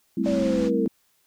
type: chord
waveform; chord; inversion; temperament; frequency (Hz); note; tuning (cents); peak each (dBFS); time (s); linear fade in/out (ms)
sine; A minor seventh; third; equal; 196 / 220 / 261.6 / 329.6; G3 / A3 / C4 / E4; 0 / 0 / 0 / 0; -27; 0.17-0.88; 5
type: low-pass noise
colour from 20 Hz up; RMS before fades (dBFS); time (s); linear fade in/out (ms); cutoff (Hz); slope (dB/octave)
pink; -38; 0.23-0.71; 50; 7000; 24
type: exponential sweep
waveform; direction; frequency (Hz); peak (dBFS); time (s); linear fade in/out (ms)
sine; down; 587 to 446; -24; 0.26-0.86; 0
effects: white hiss -66 dBFS RMS until 1.26 s